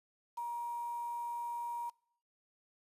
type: tone with quantisation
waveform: sine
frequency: 948 Hz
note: A#5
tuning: 29 cents sharp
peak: -36 dBFS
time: 0.37-1.9 s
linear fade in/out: 10 ms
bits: 9
effects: noise-tail reverb RT60 0.6 s tail -24 dB re dry + resampled to 32000 Hz